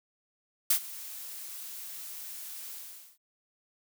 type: noise with ADSR envelope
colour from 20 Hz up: blue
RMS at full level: -22 dBFS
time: 0.7-3.18 s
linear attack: 7 ms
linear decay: 84 ms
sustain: -20 dB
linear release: 450 ms
effects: none